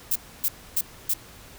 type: noise bursts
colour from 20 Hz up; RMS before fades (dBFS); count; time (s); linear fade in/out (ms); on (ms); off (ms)
violet; -23; 4; 0.11-1.138; 5; 47; 280
effects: pink hiss -47 dBFS RMS until 1.58 s